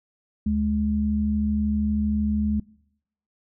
sine tone pair together, 74.6 / 211 Hz, D2 / G#3, +28 / +28 cents, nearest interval octave + tritone, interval 1800 cents, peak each -26 / -21 dBFS, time 0.46-2.6 s, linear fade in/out 5 ms, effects noise-tail reverb RT60 0.8 s tail -24 dB re dry

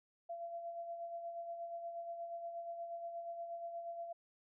sine tone with tremolo, 681 Hz, F5, 44 cents flat, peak -40 dBFS, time 0.29-4.13 s, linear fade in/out 10 ms, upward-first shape sine, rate 8.4 Hz, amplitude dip 45%, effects none

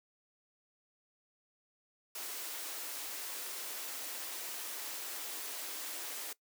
white high-pass noise, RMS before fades -42 dBFS, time 2.15-6.33 s, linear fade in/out 5 ms, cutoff 270 Hz, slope 48 dB/octave, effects noise-tail reverb RT60 0.1 s tail -20 dB re dry

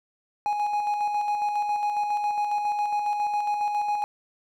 triangle tone with tremolo, 830.6 Hz, G#5, in tune, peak -20 dBFS, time 0.46-4.04 s, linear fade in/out 0 ms, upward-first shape square, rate 7.3 Hz, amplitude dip 35%, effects none

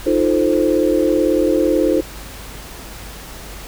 sine chord, F dominant seventh, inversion third, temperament equal, 311.1 / 349.2 / 440 / 523.3 Hz, Eb4 / F4 / A4 / C5, 0 / 0 / 0 / 0 cents, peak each -17 / -18 / -20 / -18 dBFS, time 0.06-2.01 s, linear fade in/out 10 ms, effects added 50 Hz sine -35 dBFS peak until 3.67 s + pink hiss -35 dBFS RMS until 3.67 s

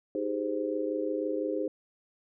sine chord, Ab major seventh, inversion second, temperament just, 311.5 / 389.3 / 415.3 / 519.1 Hz, Eb4 / G4 / Ab4 / C5, +2 / -12 / 0 / -14 cents, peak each -33 / -37 / -34 / -33 dBFS, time 0.15-1.68 s, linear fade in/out 2 ms, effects none

